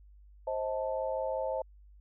sine chord, A diminished, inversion first, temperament just, 528 / 633.6 / 880 Hz, C5 / Eb5 / A5, +16 / +31 / 0 cents, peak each -33 / -35 / -38 dBFS, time 0.47-1.62 s, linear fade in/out 5 ms, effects added 50 Hz sine -53 dBFS peak until 2 s

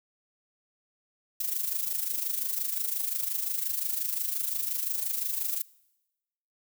violet noise with amplitude modulation, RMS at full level -28 dBFS, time 1.4-5.62 s, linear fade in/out 5 ms, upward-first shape sine, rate 25.7 Hz, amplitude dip 65%, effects noise-tail reverb RT60 1.0 s tail -23 dB re dry

